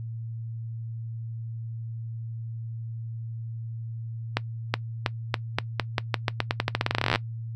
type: accelerating click train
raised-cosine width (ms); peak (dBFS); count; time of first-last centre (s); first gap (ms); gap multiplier
0.3; -6; 29; 4.37-7.159; 370; 0.87
effects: noise-tail reverb RT60 0.1 s tail -20 dB re dry + added 114 Hz sine -32 dBFS peak until 7.55 s